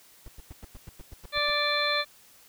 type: noise bursts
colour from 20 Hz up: brown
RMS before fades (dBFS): -41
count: 11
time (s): 0.26-1.502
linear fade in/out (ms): 2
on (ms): 22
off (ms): 100
type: harmonic tone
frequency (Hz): 587.3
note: D5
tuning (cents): 0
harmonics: 1 / 2 / 3 / 4 / 6 / 7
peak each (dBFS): -31 / -31 / -31 / -31 / -31 / -31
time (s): 1.32-2.05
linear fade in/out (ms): 50
effects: white hiss -56 dBFS RMS until 2.48 s